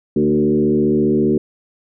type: tone with frequency modulation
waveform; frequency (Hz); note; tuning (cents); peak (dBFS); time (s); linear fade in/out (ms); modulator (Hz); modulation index
sine; 301.1; D4; +43; -12; 0.16-1.38; 5; 74.9; 1.6
effects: none